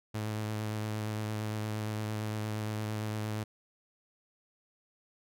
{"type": "tone with vibrato", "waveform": "sawtooth", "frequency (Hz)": 107.5, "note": "A2", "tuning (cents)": -40, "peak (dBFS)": -29, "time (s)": [0.14, 3.44], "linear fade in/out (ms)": 10, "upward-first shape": "sine", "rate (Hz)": 8.7, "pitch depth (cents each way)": 18, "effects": []}